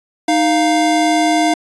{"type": "tone pair together", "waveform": "square", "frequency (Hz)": [311.1, 698.4], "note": ["D#4", "F5"], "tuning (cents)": [0, 0], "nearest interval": "octave + major second", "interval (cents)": 1400, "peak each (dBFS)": -15, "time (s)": [0.28, 1.54], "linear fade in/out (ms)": 5, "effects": ["resampled to 22050 Hz"]}